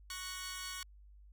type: chord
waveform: 10% pulse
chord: F# major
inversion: second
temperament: equal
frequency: 1108.7 / 1480 / 1864.7 Hz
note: C#6 / F#6 / A#6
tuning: 0 / 0 / 0 cents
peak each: -36 / -37 / -40 dBFS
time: 0.1-0.83 s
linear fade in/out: 2 ms
effects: added 50 Hz sine -55 dBFS peak until 1.32 s